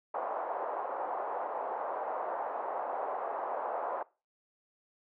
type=band-pass noise; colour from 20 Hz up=pink; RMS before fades=-36 dBFS; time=0.14-4.03 s; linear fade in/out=5 ms; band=580 to 990 Hz; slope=24 dB/octave; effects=noise-tail reverb RT60 0.3 s tail -21 dB re dry